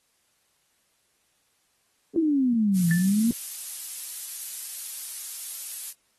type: exponential two-way sweep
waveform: sine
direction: down then up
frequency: 339.9 to 164.81 to 238.9 Hz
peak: -19 dBFS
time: 2.16-3.31 s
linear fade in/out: 2 ms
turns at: 2.9 s
type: noise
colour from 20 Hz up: violet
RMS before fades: -31 dBFS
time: 2.73-5.94 s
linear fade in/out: 50 ms
type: tone with exponential decay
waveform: sine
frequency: 1760 Hz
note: A6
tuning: in tune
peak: -24 dBFS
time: 2.91-3.12 s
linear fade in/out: 1 ms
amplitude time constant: 44 ms
effects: white hiss -69 dBFS RMS until 6.18 s + AAC 32 kbps